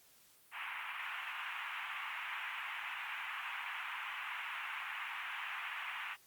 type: band-pass noise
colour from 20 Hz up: white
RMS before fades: -43 dBFS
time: 0.51-6.17 s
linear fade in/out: 50 ms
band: 860 to 2800 Hz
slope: 48 dB/octave
effects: white hiss -65 dBFS RMS until 6.26 s + Opus 48 kbps